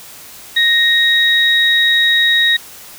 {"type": "tone pair together", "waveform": "sine", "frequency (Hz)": [1864.7, 3792], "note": ["A#6", "A#7"], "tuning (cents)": [0, 29], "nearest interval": "octave", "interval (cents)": 1229, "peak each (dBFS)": -12, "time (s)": [0.56, 2.57], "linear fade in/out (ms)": 10, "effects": ["white hiss -36 dBFS RMS until 2.98 s"]}